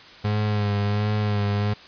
35% pulse tone with vibrato, 103.83 Hz, G#2, in tune, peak -19 dBFS, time 0.24-1.74 s, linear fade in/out 10 ms, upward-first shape sine, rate 1.4 Hz, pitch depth 33 cents each way, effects white hiss -45 dBFS RMS until 1.87 s + resampled to 11025 Hz

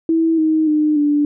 sine tone with pitch steps, 326.2 / 314.7 / 303.7 / 293 Hz, E4 / D#4 / D#4 / D4, -18 / +20 / -42 / -4 cents, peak -12 dBFS, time 0.09-1.25 s, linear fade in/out 2 ms, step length 290 ms, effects none

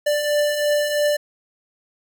square beating tone pair, 587.3 / 590.3 Hz, D5 / D5, 0 / +9 cents, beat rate 3 Hz, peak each -27 / -19 dBFS, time 0.06-1.17 s, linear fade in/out 10 ms, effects none

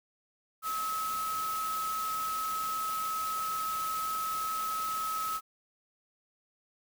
sine tone in noise, 1287 Hz, E6, 42 cents flat, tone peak -31 dBFS, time 0.62-5.41 s, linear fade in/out 50 ms, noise white, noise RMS -41 dBFS, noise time 0.62-5.41 s, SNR +7 dB, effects none

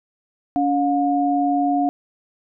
sine tone pair together, 283.7 / 715 Hz, C#4 / F5, +40 / +41 cents, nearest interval octave + major third, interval 1601 cents, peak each -19 dBFS, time 0.56-1.89 s, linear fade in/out 0 ms, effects none

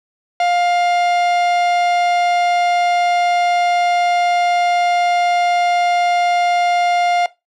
45% pulse tone, 704 Hz, F5, 14 cents sharp, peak -13 dBFS, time 0.4-7.26 s, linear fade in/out 2 ms, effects noise-tail reverb RT60 0.2 s tail -18 dB re dry + low-pass 4000 Hz 12 dB/octave

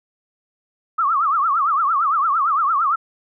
sine tone with vibrato, 1219 Hz, D#6, 36 cents flat, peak -15 dBFS, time 0.98-2.96 s, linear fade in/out 10 ms, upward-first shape triangle, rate 8.8 Hz, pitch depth 230 cents each way, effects none

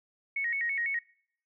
sine tone with vibrato, 2037 Hz, C7, 47 cents flat, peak -28 dBFS, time 0.36-0.99 s, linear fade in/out 5 ms, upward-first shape square, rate 6 Hz, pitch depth 140 cents each way, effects noise-tail reverb RT60 0.6 s tail -23 dB re dry

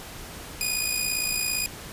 10% pulse tone with amplitude modulation, 2471 Hz, D#7, 13 cents flat, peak -13 dBFS, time 0.61-1.66 s, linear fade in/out 0 ms, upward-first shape sine, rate 57.6 Hz, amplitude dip 55%, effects pink hiss -40 dBFS RMS until 1.92 s + resampled to 32000 Hz

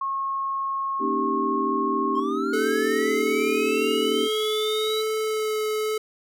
sine tone, 1087 Hz, C#6, 34 cents flat, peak -24 dBFS, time 0.01-2.2 s, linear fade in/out 5 ms
sine chord, Eb dominant seventh, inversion second, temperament equal, 233.1 / 277.2 / 311.1 / 392 Hz, Bb3 / Db4 / Eb4 / G4, 0 / 0 / 0 / 0 cents, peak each -31 / -29 / -30 / -27 dBFS, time 0.99-4.29 s, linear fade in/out 50 ms
triangle linear sweep, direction up, 1047 to 3951 Hz, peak -27 dBFS, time 2.15-5.02 s, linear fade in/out 5 ms
square tone with vibrato, 432.7 Hz, A4, 29 cents flat, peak -24 dBFS, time 2.53-5.98 s, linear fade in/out 5 ms, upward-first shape sine, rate 0.87 Hz, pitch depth 12 cents each way
effects none

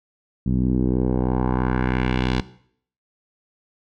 10% pulse tone with low-pass filter sweep, 63 Hz, B1, 35 cents sharp, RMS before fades -21 dBFS, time 0.46-2.41 s, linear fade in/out 5 ms, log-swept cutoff 190 to 4300 Hz, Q 1.6, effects noise-tail reverb RT60 0.6 s tail -17 dB re dry

